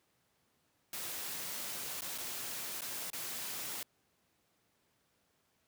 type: noise with dropouts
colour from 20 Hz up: white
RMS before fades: -41 dBFS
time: 0.93-3.83 s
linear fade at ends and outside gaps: 2 ms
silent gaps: 2.009-2.019 / 2.179-2.183 / 2.809-2.818 / 3.102-3.131 s
effects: pink hiss -75 dBFS RMS until 5.67 s + high-pass 100 Hz 12 dB/octave